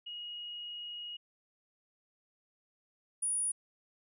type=tone pair in turn; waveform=sine; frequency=2887 / 9686 Hz; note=F#7 / D#9; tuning=-43 / -48 cents; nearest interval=octave + major sixth; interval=2095 cents; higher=second; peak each=-40 / -30 dBFS; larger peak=second; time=0.06-1.17 / 3.22-3.52 s; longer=first; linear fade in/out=10 ms; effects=none